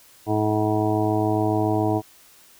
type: harmonic tone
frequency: 107.1 Hz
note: A2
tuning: 46 cents flat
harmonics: 1 / 2 / 3 / 4 / 6 / 7 / 8 / 9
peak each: -25 / -32 / -23 / -27 / -28 / -27 / -37 / -32 dBFS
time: 0.26-2.02 s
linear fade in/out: 50 ms
effects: white hiss -52 dBFS RMS until 2.59 s